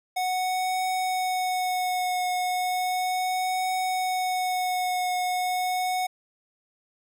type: tone with vibrato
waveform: square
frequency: 736 Hz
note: F#5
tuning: 9 cents flat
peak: -25 dBFS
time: 0.16-6.07 s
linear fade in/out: 10 ms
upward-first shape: triangle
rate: 0.35 Hz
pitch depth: 21 cents each way
effects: none